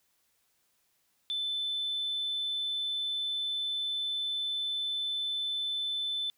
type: tone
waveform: sine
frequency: 3520 Hz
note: A7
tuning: in tune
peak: -29 dBFS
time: 1.3-6.3 s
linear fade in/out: 0 ms
effects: tanh soft clip ceiling -26 dBFS + white hiss -73 dBFS RMS until 6.37 s